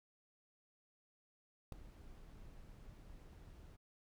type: noise with ADSR envelope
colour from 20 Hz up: brown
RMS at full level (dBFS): -36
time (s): 1.72-3.77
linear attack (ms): 4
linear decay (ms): 4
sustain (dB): -20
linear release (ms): 20
effects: none